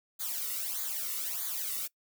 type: noise with flanger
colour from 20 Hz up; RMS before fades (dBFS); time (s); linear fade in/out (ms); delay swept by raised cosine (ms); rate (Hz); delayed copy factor
blue; -35; 0.19-1.88; 20; 0.36 to 1.25; 1.6; -0.95
effects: noise-tail reverb RT60 0.1 s tail -22 dB re dry